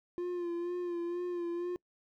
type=tone with vibrato; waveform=triangle; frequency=349.2 Hz; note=F4; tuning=in tune; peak=-31 dBFS; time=0.18-1.76 s; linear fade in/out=0 ms; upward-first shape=sine; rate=2.1 Hz; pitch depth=36 cents each way; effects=noise-tail reverb RT60 0.1 s tail -25 dB re dry